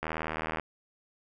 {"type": "click train", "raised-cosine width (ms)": 0.5, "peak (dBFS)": -17, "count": 46, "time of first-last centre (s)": [0.03, 0.597], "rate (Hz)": 79.3, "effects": []}